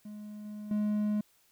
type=tone with level steps; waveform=triangle; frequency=210 Hz; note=G#3; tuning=19 cents sharp; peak=-39 / -37 / -25 dBFS; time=0.05-1.21 s; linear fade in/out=5 ms; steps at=0.45 / 0.71 s; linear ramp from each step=2 ms; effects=white hiss -67 dBFS RMS until 1.51 s